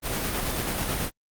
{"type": "noise with tremolo", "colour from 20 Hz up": "pink", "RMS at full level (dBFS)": -27, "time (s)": [0.02, 1.11], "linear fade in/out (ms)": 50, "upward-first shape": "square", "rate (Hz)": 9.2, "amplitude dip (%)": 25, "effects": ["Opus 32 kbps"]}